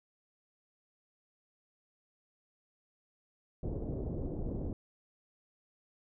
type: low-pass noise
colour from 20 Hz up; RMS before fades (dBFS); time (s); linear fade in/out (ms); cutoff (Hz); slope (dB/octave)
pink; -37; 3.63-4.73; 2; 510; 24
effects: none